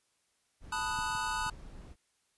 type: noise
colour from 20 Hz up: brown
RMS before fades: -48 dBFS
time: 0.6-1.96 s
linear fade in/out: 50 ms
type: chord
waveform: square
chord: B dominant seventh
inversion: third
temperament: equal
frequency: 880 / 987.8 / 1244.5 / 1480 Hz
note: A5 / B5 / D#6 / F#6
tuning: 0 / 0 / 0 / 0 cents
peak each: -38 / -39 / -39 / -38 dBFS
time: 0.72-1.5 s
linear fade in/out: 5 ms
type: clicks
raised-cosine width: 5 ms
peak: -33 dBFS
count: 3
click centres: 0.989 / 1.151 / 1.465 s
effects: white hiss -75 dBFS RMS until 2.37 s + resampled to 24000 Hz